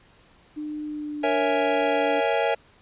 sine tone with pitch glide, 301.6 to 291.2 Hz, D4 to D4, +46 to -15 cents, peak -29 dBFS, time 0.56-2.21 s, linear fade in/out 20 ms, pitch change -61 cents, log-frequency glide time 0.84-1.54 s
square chord, A# half-diminished seventh, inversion none, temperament equal, 466.2 / 554.4 / 659.3 / 830.6 Hz, A#4 / C#5 / E5 / G#5, 0 / 0 / 0 / 0 cents, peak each -27 dBFS, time 1.23-2.55 s, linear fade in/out 10 ms
effects pink hiss -56 dBFS RMS until 2.81 s + resampled to 8000 Hz

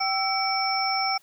sine tone cluster, 775 / 1325 / 2279 / 5380 Hz, G5 / E6 / C#7 / E8, -20 / +9 / +47 / +34 cents, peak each -26 / -31 / -30 / -27 dBFS, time 0-1.18 s, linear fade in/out 10 ms, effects white hiss -60 dBFS RMS until 1.22 s

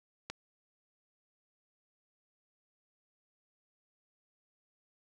click, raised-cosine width 0.2 ms, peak -21 dBFS, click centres 0.3 s, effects none

